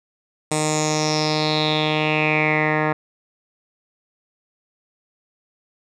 10% pulse tone with low-pass filter sweep, 153.8 Hz, D#3, 20 cents flat, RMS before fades -20 dBFS, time 0.51-2.93 s, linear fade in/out 5 ms, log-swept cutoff 8400 to 1600 Hz, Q 5.9, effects none

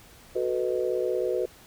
sine chord, B dominant seventh, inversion second, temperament equal with one note detuned, 370 / 440 / 496.2 / 622.3 Hz, F#4 / A4 / B4 / D#5, 0 / 0 / +8 / 0 cents, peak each -28 / -32 / -28 / -34 dBFS, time 0.35-1.46 s, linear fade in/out 10 ms, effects pink hiss -52 dBFS RMS until 1.66 s

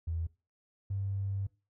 triangle tone pair in turn, 82.41 / 98.34 Hz, E2 / G2, 0 / +6 cents, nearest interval minor third, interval 306 cents, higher second, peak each -27 dBFS, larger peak neither, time 0.07-0.27 / 0.9-1.47 s, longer second, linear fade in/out 10 ms, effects noise-tail reverb RT60 0.3 s tail -24 dB re dry + tanh soft clip ceiling -29 dBFS

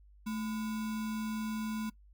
sine tone with sample-and-hold, 218.2 Hz, A3, 14 cents flat, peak -33 dBFS, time 0.26-1.9 s, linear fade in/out 10 ms, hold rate 1225 Hz, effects noise-tail reverb RT60 0.1 s tail -20 dB re dry + added 50 Hz sine -56 dBFS peak until 2.13 s

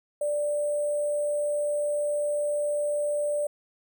sine tone with sample-and-hold, 587.3 Hz, D5, in tune, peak -24 dBFS, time 0.21-3.47 s, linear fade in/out 5 ms, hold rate 8820 Hz, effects none

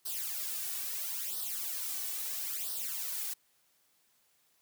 blue noise with flanger, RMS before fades -37 dBFS, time 0.05-3.34 s, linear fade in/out 10 ms, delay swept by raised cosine 0.21 to 2.71 ms, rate 0.75 Hz, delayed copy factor +0.8, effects white hiss -71 dBFS RMS until 4.61 s + high-pass 80 Hz 12 dB/octave

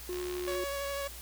triangle tone, 360 Hz, F#4, 47 cents flat, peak -32 dBFS, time 0.09-0.64 s, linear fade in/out 2 ms
click train, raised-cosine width 0.2 ms, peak -26 dBFS, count 31, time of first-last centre 0.13-0.55 s, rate 71.5 Hz
sawtooth tone with vibrato, 560 Hz, C#5, 18 cents sharp, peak -30 dBFS, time 0.47-1.08 s, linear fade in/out 10 ms, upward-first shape sine, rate 12 Hz, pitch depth 14 cents each way
effects added 60 Hz sine -47 dBFS peak until 1.21 s + white hiss -47 dBFS RMS until 1.21 s

